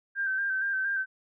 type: tone with vibrato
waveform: sine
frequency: 1568 Hz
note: G6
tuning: in tune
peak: -26 dBFS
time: 0.15-1.06 s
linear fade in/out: 50 ms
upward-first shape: square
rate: 4.3 Hz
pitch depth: 32 cents each way
effects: none